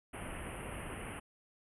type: band-stop noise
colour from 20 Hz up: pink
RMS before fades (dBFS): -43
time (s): 0.13-1.2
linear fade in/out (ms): 10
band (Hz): 3000 to 9100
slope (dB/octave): 96
effects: resampled to 24000 Hz